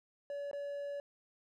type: tone with dropouts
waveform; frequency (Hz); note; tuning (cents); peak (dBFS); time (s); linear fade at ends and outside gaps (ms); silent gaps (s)
triangle; 570; C#5; +48; -36; 0.3-1; 1; 0.513-0.531
effects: none